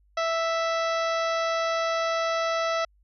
harmonic tone, 659.3 Hz, E5, in tune, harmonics 1 / 2 / 3 / 4 / 5 / 6 / 7 / 8 / 9, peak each -26 / -28 / -34 / -39 / -41 / -40 / -44 / -42 / -44 dBFS, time 0.17-2.85 s, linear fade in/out 5 ms, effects added 50 Hz sine -59 dBFS peak until 3.03 s

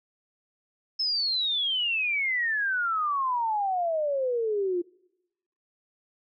sine exponential sweep, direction down, 5274 to 343.2 Hz, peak -24 dBFS, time 0.99-4.82 s, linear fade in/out 10 ms, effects noise-tail reverb RT60 0.9 s tail -25 dB re dry

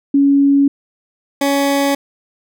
sine / 20% pulse tone pair in turn, 279.8 / 279.8 Hz, C#4 / C#4, +16 / +16 cents, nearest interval unison, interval 0 cents, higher neither, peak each -8 dBFS, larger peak neither, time 0.14-0.68 / 1.41-1.95 s, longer neither, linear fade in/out 5 ms, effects none

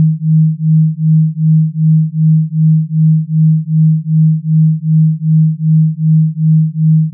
sine beating tone pair, 156.5 / 159.1 Hz, D#3 / D#3, +10 / +39 cents, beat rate 2.6 Hz, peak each -10 dBFS, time 0-7.13 s, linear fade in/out 0 ms, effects none

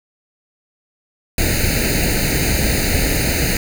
pink noise with comb filter, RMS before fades -17 dBFS, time 1.38-3.57 s, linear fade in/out 2 ms, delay 0.45 ms, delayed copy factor +1, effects none

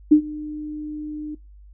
sine tone with ADSR envelope, 302.3 Hz, D#4, 50 cents flat, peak -6 dBFS, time 0.11-1.35 s, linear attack 12 ms, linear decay 87 ms, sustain -22 dB, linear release 7 ms, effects noise-tail reverb RT60 0.2 s tail -22 dB re dry + added 50 Hz sine -43 dBFS peak until 1.73 s

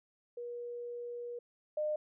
sine tone pair in turn, 480 / 606.7 Hz, B4 / D#5, -49 / -44 cents, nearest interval major third, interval 405 cents, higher second, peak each -39 / -31 dBFS, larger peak second, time 0.37-1.39 / 1.77-1.96 s, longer first, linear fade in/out 5 ms, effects none

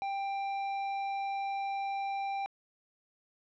triangle tone with tanh clipping, 789 Hz, G5, 11 cents sharp, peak -34 dBFS, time 0.02-2.46 s, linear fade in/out 0 ms, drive 16 dB, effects low-pass 4000 Hz 12 dB/octave

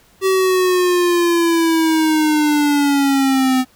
square linear sweep, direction down, 383.7 to 255.2 Hz, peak -13 dBFS, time 0.21-3.65 s, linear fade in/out 50 ms, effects pink hiss -52 dBFS RMS until 3.75 s

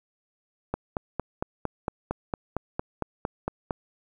click train, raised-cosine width 1 ms, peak -13 dBFS, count 14, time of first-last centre 0.74-3.708 s, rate 4.38 Hz, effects 9-bit

